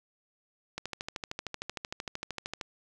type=click train; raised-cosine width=0.2 ms; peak=-18 dBFS; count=25; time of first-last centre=0.78-2.612 s; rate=13.1 Hz; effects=none